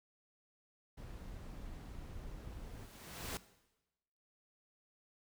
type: noise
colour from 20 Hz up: brown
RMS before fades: -48 dBFS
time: 0.97-2.86 s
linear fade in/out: 10 ms
type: noise with exponential growth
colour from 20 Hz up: pink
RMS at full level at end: -40 dBFS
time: 2.35-3.37 s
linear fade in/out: 0 ms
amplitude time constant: 220 ms
effects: noise-tail reverb RT60 1.0 s tail -17 dB re dry